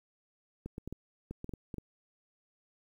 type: clicks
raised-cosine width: 3 ms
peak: -27 dBFS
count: 10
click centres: 0.66 / 0.781 / 0.876 / 0.926 / 1.31 / 1.444 / 1.493 / 1.537 / 1.742 / 1.783 s
effects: 10-bit